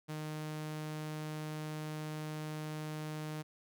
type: tone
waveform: sawtooth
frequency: 153.9 Hz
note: D#3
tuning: 19 cents flat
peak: -35 dBFS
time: 0.08-3.43 s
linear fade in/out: 20 ms
effects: none